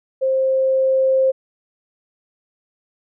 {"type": "tone with level ramp", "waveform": "sine", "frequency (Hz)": 528, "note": "C5", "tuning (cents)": 16, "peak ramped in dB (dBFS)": [-15, -12], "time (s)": [0.21, 1.32], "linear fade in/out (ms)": 20, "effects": []}